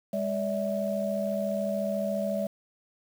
sine tone cluster, 202.3 / 574 / 648 Hz, G#3 / D5 / E5, -45 / -40 / -30 cents, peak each -31 dBFS, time 0.13-2.47 s, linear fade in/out 5 ms, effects 8-bit

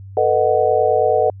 sine chord, B dominant seventh, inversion third, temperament just, 444.5 / 493.9 / 617.4 / 740.8 Hz, A4 / B4 / D#5 / F#5, +18 / 0 / -14 / +2 cents, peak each -18 dBFS, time 0.17-1.3 s, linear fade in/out 2 ms, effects added 97 Hz sine -33 dBFS peak until 1.4 s

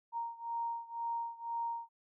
sine beating tone pair, 930 / 932 Hz, A#5 / A#5, -4 / -1 cents, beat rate 2 Hz, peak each -38 / -40 dBFS, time 0.12-1.89 s, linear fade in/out 50 ms, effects none

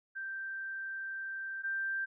sine tone pair in turn, 1568 / 1574.8 Hz, G6 / G6, 0 / +8 cents, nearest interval unison, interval 8 cents, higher second, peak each -37 / -32 dBFS, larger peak second, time 0.15-1.63 / 1.63-2.06 s, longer first, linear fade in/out 20 ms, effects none

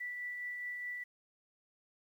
sine tone with tremolo, 1966 Hz, B6, 8 cents flat, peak -37 dBFS, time 0-1.04 s, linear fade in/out 10 ms, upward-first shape triangle, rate 4.8 Hz, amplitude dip 30%, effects 11-bit

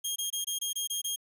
15% pulse tone bursts, 3238 Hz, G#7, 45 cents flat, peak -23 dBFS, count 8, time 0.04-1.161 s, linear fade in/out 10 ms, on 120 ms, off 23 ms, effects none

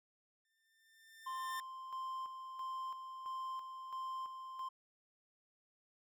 sawtooth tone with exponential growth, 1793 Hz, A6, 32 cents sharp, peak -39 dBFS, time 0.45-1.6 s, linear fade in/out 1 ms, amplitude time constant 250 ms
triangle tone with tremolo, 1046.5 Hz, C6, in tune, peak -38 dBFS, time 1.26-4.69 s, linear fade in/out 10 ms, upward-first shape square, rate 1.5 Hz, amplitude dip 50%
effects none

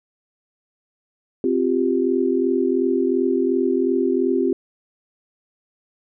sine chord, C suspended fourth, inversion none, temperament equal, 261.6 / 349.2 / 392 Hz, C4 / F4 / G4, 0 / 0 / 0 cents, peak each -21 dBFS, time 1.44-4.53 s, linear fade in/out 2 ms, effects none

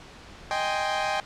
sawtooth chord, Ab major seventh, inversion second, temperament equal, 622.3 / 784 / 830.6 / 1046.5 Hz, Eb5 / G5 / Ab5 / C6, 0 / 0 / 0 / 0 cents, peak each -27 / -24 / -28 / -30 dBFS, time 0.51-1.2 s, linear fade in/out 0 ms, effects pink hiss -46 dBFS RMS until 1.25 s + low-pass 5000 Hz 12 dB/octave

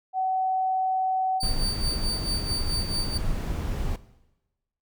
sine tone, 754 Hz, F#5, 32 cents sharp, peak -23 dBFS, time 0.13-1.42 s, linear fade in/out 50 ms
35% pulse tone with tremolo, 4604 Hz, D8, 35 cents flat, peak -25 dBFS, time 1.4-3.18 s, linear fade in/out 10 ms, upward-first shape sine, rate 4.6 Hz, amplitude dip 70%
brown noise, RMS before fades -28 dBFS, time 1.43-3.96 s, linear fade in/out 2 ms
effects noise-tail reverb RT60 1.0 s tail -17 dB re dry

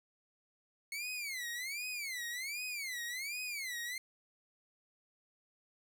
sawtooth tone with vibrato, 2172 Hz, C#7, 36 cents flat, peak -35 dBFS, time 0.92-3.98 s, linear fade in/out 2 ms, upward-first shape sine, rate 1.3 Hz, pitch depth 250 cents each way, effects none

